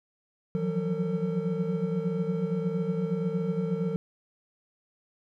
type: tone cluster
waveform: triangle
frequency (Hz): 163.9 / 177.1 / 185.6 / 451.4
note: E3 / F3 / F#3 / A4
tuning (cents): -10 / +24 / +6 / +44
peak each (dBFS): -30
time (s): 0.55-3.96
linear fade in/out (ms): 0
effects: none